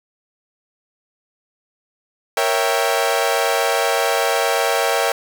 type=chord; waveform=sawtooth; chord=A# diminished seventh; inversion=none; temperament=equal; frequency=466.2 / 554.4 / 659.3 / 784 Hz; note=A#4 / C#5 / E5 / G5; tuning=0 / 0 / 0 / 0 cents; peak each=-18 dBFS; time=2.37-5.12 s; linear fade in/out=2 ms; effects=none